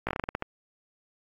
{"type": "slowing click train", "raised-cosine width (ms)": 0.5, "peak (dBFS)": -14, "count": 10, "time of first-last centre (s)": [0.07, 0.424], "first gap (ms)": 17, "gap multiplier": 1.2, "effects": ["AAC 48 kbps"]}